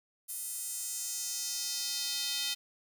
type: tone with high-pass filter sweep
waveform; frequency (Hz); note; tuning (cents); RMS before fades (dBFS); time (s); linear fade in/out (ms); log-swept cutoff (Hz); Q
square; 281.5; C#4; +27; -36; 0.28-2.55; 20; 10000 to 3500; 2
effects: none